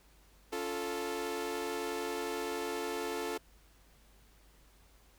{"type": "chord", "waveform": "sawtooth", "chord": "Db augmented", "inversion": "none", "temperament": "equal with one note detuned", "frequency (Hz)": [280.6, 349.2, 440], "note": ["Db4", "F4", "A4"], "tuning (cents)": [21, 0, 0], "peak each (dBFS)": [-39, -36, -33], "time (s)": [0.52, 3.38], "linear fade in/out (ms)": 10, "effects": ["added 50 Hz sine -62 dBFS peak until 5.18 s", "pink hiss -65 dBFS RMS until 5.18 s"]}